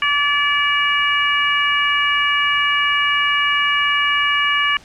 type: harmonic tone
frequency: 577 Hz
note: D5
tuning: 31 cents flat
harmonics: 2 / 3 / 4 / 5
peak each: -20 / -20 / -20 / -20 dBFS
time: 0.02-4.77 s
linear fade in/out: 2 ms
effects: pink hiss -45 dBFS RMS until 4.84 s + low-pass 7000 Hz 12 dB/octave